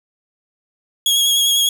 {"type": "tone with vibrato", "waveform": "sawtooth", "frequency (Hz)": 3303, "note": "G#7", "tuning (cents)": -10, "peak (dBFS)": -10, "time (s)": [1.06, 1.69], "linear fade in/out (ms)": 2, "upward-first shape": "square", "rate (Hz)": 10, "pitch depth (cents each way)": 20, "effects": ["8-bit"]}